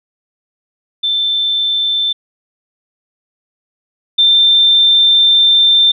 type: tone pair in turn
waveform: sine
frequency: 3546 / 3575 Hz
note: A7 / A7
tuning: +13 / +27 cents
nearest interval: unison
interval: 14 cents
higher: second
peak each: -12 / -6 dBFS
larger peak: second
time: 1.03-2.13 / 4.18-5.92 s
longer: second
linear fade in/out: 10 ms
effects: none